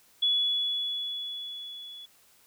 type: tone with level ramp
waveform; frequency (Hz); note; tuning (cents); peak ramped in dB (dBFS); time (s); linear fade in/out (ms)
sine; 3400; G#7; +40; -21 to -42; 0.22-2.06; 10
effects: white hiss -61 dBFS RMS until 2.46 s